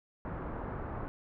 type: low-pass noise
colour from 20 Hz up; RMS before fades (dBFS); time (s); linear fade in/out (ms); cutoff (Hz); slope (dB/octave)
pink; -39; 0.25-1.08; 0; 1400; 24
effects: none